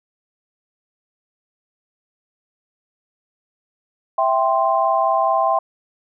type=chord; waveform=sine; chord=C major; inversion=first; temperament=equal; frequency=659.3 / 784 / 1046.5 Hz; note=E5 / G5 / C6; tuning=0 / 0 / 0 cents; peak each=-19 dBFS; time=4.18-5.59 s; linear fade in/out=5 ms; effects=none